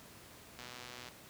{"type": "click train", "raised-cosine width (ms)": 0.2, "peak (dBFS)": -30, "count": 62, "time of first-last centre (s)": [0.59, 1.086], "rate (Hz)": 123, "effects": ["pink hiss -55 dBFS RMS until 1.29 s", "high-pass 80 Hz 12 dB/octave"]}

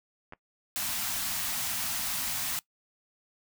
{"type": "clicks", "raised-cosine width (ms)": 0.5, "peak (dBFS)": -29, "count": 2, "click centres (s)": [0.324, 0.335]}
{"type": "band-stop noise", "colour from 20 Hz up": "white", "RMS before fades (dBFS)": -32, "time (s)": [0.76, 2.59], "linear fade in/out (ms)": 0, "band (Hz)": [300, 640], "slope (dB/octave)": 48}
{"effects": ["noise-tail reverb RT60 0.1 s tail -21 dB re dry"]}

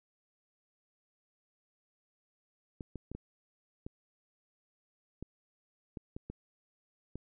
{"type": "clicks", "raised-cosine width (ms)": 3, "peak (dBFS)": -28, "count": 10, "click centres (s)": [2.808, 2.957, 3.116, 3.15, 3.865, 5.226, 5.972, 6.165, 6.3, 7.156], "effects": []}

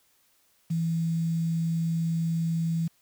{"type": "tone with quantisation", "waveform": "sine", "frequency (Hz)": 164.9, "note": "E3", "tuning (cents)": 1, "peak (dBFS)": -24, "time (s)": [0.7, 2.88], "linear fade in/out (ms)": 10, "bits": 8, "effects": ["white hiss -66 dBFS RMS until 3.01 s"]}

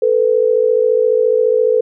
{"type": "tone pair together", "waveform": "sine", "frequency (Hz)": [442.1, 496.6], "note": ["A4", "B4"], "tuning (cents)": [8, 9], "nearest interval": "major second", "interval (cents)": 201, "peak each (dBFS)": -13, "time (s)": [0.02, 1.81], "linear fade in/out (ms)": 5, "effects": []}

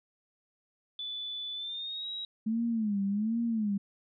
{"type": "tone with pitch glide", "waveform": "sine", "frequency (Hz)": [3481, 3840], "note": ["A7", "B7"], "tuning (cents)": [-19, -49], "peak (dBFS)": -35, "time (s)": [0.99, 2.25], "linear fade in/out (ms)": 2, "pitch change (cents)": 170, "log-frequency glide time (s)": [1.54, 2.08]}
{"type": "tone with vibrato", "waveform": "sine", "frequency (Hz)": 214.8, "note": "A3", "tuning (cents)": -41, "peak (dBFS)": -27, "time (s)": [2.46, 3.78], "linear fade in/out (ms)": 10, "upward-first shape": "sine", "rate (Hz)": 1.3, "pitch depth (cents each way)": 150}
{"effects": []}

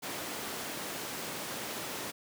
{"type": "high-pass noise", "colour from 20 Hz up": "pink", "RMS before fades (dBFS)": -39, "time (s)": [0.02, 2.12], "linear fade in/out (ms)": 20, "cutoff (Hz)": 220, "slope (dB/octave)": 12, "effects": []}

